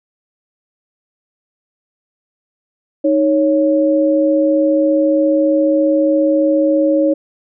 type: tone pair together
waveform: sine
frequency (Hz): 311.1 / 554.3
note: D#4 / C#5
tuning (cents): 0 / 0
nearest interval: minor seventh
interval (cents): 1000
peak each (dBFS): -13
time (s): 3.04-7.14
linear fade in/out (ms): 10
effects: none